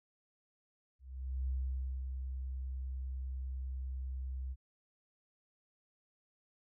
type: tone with ADSR envelope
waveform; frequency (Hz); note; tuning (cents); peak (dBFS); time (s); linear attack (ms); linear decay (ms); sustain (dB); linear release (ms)
sine; 65; C2; -11; -32; 0.99-4.56; 490; 550; -5; 44
effects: none